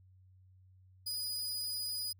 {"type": "tone", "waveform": "sawtooth", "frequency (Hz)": 4946, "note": "D#8", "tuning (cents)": -11, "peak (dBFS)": -33, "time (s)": [1.06, 2.13], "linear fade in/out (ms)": 10, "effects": ["added 93 Hz sine -59 dBFS peak until 2.19 s"]}